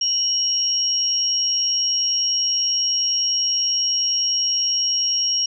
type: tone pair together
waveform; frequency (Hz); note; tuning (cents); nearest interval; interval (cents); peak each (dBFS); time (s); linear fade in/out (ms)
sine; 2961 / 5590; F#7 / F8; +1 / +1; major seventh; 1100; -27 / -18; 0.01-5.46; 5
effects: none